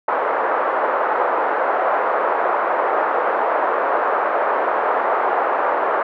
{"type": "band-pass noise", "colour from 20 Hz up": "pink", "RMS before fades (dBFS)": -19, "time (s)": [0.08, 6.03], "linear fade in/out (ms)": 5, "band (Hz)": [490, 1400], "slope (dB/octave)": 24, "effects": []}